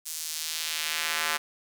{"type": "tone with high-pass filter sweep", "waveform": "square", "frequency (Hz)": 79, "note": "D#2", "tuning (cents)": 27, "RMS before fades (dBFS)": -31, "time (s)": [0.05, 1.38], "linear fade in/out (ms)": 20, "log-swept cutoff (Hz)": [7400, 1300], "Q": 0.99, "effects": []}